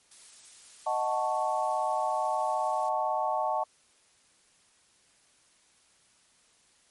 blue noise, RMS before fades -49 dBFS, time 0.11-2.89 s, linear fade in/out 5 ms
sine chord, D# half-diminished seventh, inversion none, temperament equal, 622.3 / 740 / 880 / 1108.7 Hz, D#5 / F#5 / A5 / C#6, 0 / 0 / 0 / 0 cents, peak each -32 / -31 / -30 / -34 dBFS, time 0.86-3.64 s, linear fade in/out 10 ms
effects white hiss -64 dBFS RMS until 6.9 s + MP3 48 kbps

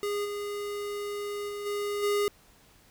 square tone with level steps, 410 Hz, G#4, 22 cents flat, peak -29 / -33 / -35 / -30 / -25 dBFS, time 0.03-2.28 s, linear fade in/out 0 ms, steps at 0.24 / 1.48 / 1.65 / 2.02 s, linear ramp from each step 20 ms, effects pink hiss -59 dBFS RMS until 2.9 s

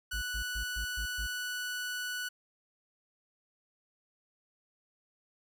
sawtooth tone, 1480 Hz, F#6, in tune, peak -31 dBFS, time 0.11-2.29 s, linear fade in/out 10 ms
triangle tone bursts, 54 Hz, A1, 32 cents flat, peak -33 dBFS, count 6, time 0.13-1.27 s, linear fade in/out 10 ms, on 90 ms, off 120 ms
effects none

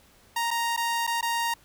sawtooth tone with dropouts, 932.3 Hz, A#5, in tune, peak -21 dBFS, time 0.36-1.54 s, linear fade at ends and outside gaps 5 ms, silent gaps 0.507-0.511 / 0.765-0.774 / 1.068-1.074 / 1.211-1.226 s, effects pink hiss -58 dBFS RMS until 1.64 s

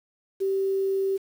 sine tone with quantisation, 387.7 Hz, G4, 19 cents flat, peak -22 dBFS, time 0.4-1.18 s, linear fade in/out 20 ms, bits 8, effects none

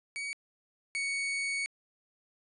40% pulse tone pair in turn, 2256 / 2228 Hz, C#7 / C#7, +30 / +8 cents, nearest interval unison, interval 22 cents, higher first, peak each -34 / -30 dBFS, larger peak second, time 0.16-0.33 / 0.95-1.66 s, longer second, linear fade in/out 0 ms, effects resampled to 24000 Hz

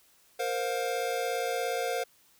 square chord, Bb suspended second, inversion none, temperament equal with one note detuned, 466.2 / 523.3 / 710.3 Hz, Bb4 / C5 / F5, 0 / 0 / +29 cents, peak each -34 dBFS, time 0.39-2.04 s, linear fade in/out 10 ms, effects white hiss -63 dBFS RMS until 2.39 s

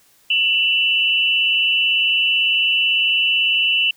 sine tone pair together, 2689 / 2951 Hz, E7 / F#7, +34 / -5 cents, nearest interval major second, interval 161 cents, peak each -17 dBFS, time 0.3-3.91 s, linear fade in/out 5 ms, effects white hiss -55 dBFS RMS until 3.96 s

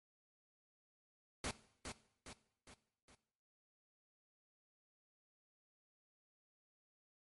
pink noise with echo, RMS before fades -41 dBFS, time 1.44-1.51 s, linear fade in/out 2 ms, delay 410 ms, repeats 4, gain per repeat -6 dB, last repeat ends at 3.15 s, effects noise-tail reverb RT60 0.7 s tail -17 dB re dry + MP3 48 kbps

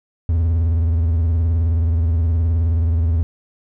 triangle tone with vibrato, 82.41 Hz, E2, in tune, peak -12 dBFS, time 0.29-3.23 s, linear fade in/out 0 ms, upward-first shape triangle, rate 19 Hz, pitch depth 130 cents each way, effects none

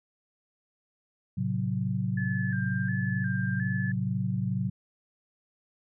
sine chord, F# diminished, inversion first, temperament just, 111 / 133.2 / 185 Hz, A2 / C3 / F#3, +16 / +31 / 0 cents, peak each -31 / -31 / -30 dBFS, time 1.37-4.7 s, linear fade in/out 10 ms
sine tone with vibrato, 1657 Hz, G#6, 4 cents flat, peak -34 dBFS, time 2.17-3.92 s, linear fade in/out 5 ms, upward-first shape square, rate 1.4 Hz, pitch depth 71 cents each way
effects none

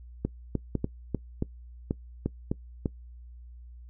clicks, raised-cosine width 3 ms, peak -14 dBFS, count 10, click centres 0.25 / 0.553 / 0.753 / 0.844 / 1.147 / 1.424 / 1.909 / 2.26 / 2.515 / 2.858 s, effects noise-tail reverb RT60 0.1 s tail -21 dB re dry + added 60 Hz sine -44 dBFS peak until 3.89 s

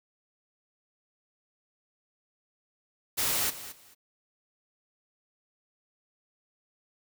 white noise with echo, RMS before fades -28 dBFS, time 3.17-3.51 s, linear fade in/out 20 ms, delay 220 ms, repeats 2, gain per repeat -14 dB, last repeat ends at 3.95 s, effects none

